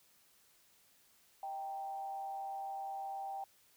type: tone with frequency modulation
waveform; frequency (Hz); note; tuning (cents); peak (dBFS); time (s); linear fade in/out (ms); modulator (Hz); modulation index
sine; 784; G5; 0; -39; 1.43-3.44; 2; 149; 0.36
effects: white hiss -68 dBFS RMS until 3.76 s